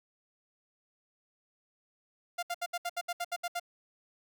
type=tone bursts; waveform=sawtooth; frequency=698.5 Hz; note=F5; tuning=in tune; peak=-28 dBFS; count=11; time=2.38-3.598 s; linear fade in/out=10 ms; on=48 ms; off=69 ms; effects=none